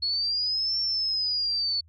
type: linear two-way sweep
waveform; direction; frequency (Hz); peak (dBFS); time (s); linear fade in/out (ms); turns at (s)
sine; up then down; 4332 to 5450 to 4430; -24; 0.02-1.81; 10; 0.8
effects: added 81 Hz sine -53 dBFS peak until 1.88 s